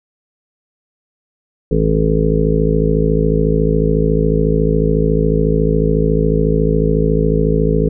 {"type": "harmonic tone", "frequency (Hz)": 54, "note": "A1", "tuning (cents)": -32, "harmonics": [1, 2, 3, 4, 5, 7, 8, 9], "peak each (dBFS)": [-17, -27, -16, -23, -21, -24, -17, -22], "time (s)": [1.71, 7.89], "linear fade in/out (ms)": 5, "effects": []}